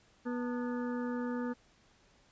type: harmonic tone with a mistuned harmonic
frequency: 244.5 Hz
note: B3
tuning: 17 cents flat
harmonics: 1 / 2 / 4 / 5 / 6 / 7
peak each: -34 / -40 / -46 / -48 / -50 / -51 dBFS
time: 0.25-1.54 s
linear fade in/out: 20 ms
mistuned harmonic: 4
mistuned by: -150 cents
effects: pink hiss -66 dBFS RMS until 2.31 s + resampled to 16000 Hz